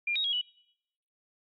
sine tone with pitch steps, 2398 / 3776 / 3294 / 2951 Hz, D7 / A#7 / G#7 / F#7, +36 / +22 / -15 / -5 cents, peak -27 dBFS, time 0.07-0.414 s, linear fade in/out 5 ms, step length 86 ms, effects noise-tail reverb RT60 0.8 s tail -25 dB re dry + AAC 32 kbps

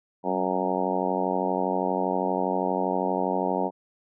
harmonic tone with a mistuned harmonic, 92.5 Hz, F#2, in tune, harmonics 2 / 3 / 4 / 5 / 6 / 7 / 8 / 9 / 10, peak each -32 / -32 / -32 / -32 / -32 / -32 / -32 / -32 / -32 dBFS, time 0.23-3.71 s, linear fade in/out 50 ms, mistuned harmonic 2, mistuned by +34 cents, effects none

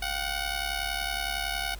10% pulse ring-modulated tone, 740 Hz, F#5, in tune, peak -18 dBFS, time 0.02-1.75 s, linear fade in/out 5 ms, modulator 35.4 Hz, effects added 50 Hz sine -38 dBFS peak until 1.79 s + pink hiss -50 dBFS RMS until 1.79 s

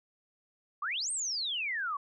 sine exponential two-way sweep, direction up then down, 1094 to 8870 to 1094 Hz, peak -31 dBFS, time 0.82-1.97 s, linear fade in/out 5 ms, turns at 1.11 s, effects none

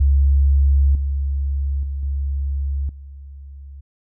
sine tone with level steps, 69.3 Hz, C#2, in tune, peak -11 / -18 / -22 / -19 / -34 dBFS, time 0-3.81 s, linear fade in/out 10 ms, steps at 0.95 / 1.83 / 2.03 / 2.89 s, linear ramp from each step 2 ms, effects none

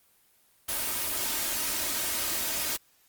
white noise with comb filter, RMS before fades -30 dBFS, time 0.68-2.77 s, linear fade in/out 10 ms, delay 3.2 ms, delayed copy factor +0.5, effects white hiss -64 dBFS RMS until 3.08 s + Opus 24 kbps

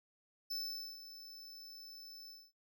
square tone with ADSR envelope, 5274 Hz, E8, in tune, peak -38 dBFS, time 0.5-2.52 s, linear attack 11 ms, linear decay 460 ms, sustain -13 dB, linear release 230 ms, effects noise-tail reverb RT60 0.2 s tail -19 dB re dry

